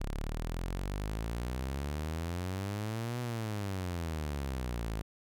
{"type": "exponential two-way sweep", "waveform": "sawtooth", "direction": "up then down", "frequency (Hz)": [33.68, 123.47, 52.3], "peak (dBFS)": -30, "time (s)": [0, 5.02], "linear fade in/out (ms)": 10, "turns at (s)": 3.2, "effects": []}